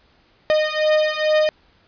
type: beating tone pair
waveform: 45% pulse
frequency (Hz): 614 / 616.3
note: D#5 / D#5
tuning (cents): -23 / -17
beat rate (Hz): 2.3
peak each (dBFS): -19 / -19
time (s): 0.5-1.49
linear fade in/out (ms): 0
effects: pink hiss -57 dBFS RMS until 1.87 s + resampled to 11025 Hz